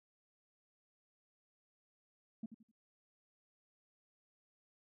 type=tone with echo; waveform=sine; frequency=223.1 Hz; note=A3; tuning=24 cents sharp; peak=-38 dBFS; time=2.43-2.46 s; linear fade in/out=5 ms; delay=85 ms; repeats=3; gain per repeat=-11 dB; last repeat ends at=2.715 s; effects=tanh soft clip ceiling -37 dBFS